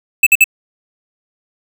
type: tone bursts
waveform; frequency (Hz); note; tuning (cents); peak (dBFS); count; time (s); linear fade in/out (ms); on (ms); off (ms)
square; 2623; E7; -9; -5; 3; 0.23-0.442; 5; 36; 52
effects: none